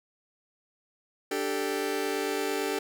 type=chord; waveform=sawtooth; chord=D suspended fourth; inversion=none; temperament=just; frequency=293.7 / 391.6 / 440.5 Hz; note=D4 / G4 / A4; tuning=0 / -2 / +2 cents; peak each=-30 / -27 / -28 dBFS; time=1.31-2.79 s; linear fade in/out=5 ms; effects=none